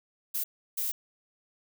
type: noise bursts at uneven times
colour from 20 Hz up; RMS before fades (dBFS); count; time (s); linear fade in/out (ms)
violet; -31; 2; 0.34-0.44 / 0.77-0.92; 10
effects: none